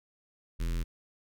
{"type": "tone with notch filter", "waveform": "square", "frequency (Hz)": 42.12, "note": "E1", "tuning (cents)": 38, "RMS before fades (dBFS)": -31, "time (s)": [0.59, 0.84], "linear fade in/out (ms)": 20, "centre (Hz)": 730, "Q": 0.61, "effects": []}